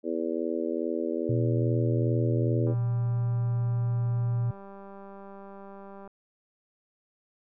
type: harmonic tone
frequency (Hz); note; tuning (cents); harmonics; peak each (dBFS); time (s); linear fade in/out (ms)
82.41; E2; 0; 3 / 4 / 5 / 6 / 7; -34 / -31 / -33 / -35 / -36; 0.03-2.75; 50
type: tone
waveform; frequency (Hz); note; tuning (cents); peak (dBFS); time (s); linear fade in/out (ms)
sine; 119; A#2; +36; -24; 1.29-4.51; 5
type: click train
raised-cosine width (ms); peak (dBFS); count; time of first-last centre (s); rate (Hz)
1; -33; 672; 2.67-6.076; 197
effects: none